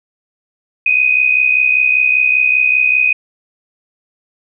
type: tone with amplitude modulation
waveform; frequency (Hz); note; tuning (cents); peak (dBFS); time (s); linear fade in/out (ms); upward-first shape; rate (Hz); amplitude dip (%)
sine; 2500; D#7; +8; -6; 0.86-3.13; 5; sine; 65.1; 70
effects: none